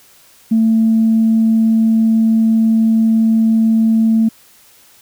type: tone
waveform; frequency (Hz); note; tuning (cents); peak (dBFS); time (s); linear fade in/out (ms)
sine; 223.5; A3; +27; -8; 0.51-4.29; 10
effects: tanh soft clip ceiling -4 dBFS + white hiss -47 dBFS RMS until 5.01 s